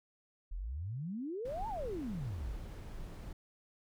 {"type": "exponential two-way sweep", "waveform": "sine", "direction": "up then down", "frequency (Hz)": [36.71, 926, 38.04], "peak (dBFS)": -37, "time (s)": [0.51, 2.6], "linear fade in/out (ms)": 10, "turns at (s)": 1.68}
{"type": "noise", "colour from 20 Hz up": "brown", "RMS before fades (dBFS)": -45, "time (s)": [1.45, 3.33], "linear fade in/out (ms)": 5}
{"effects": []}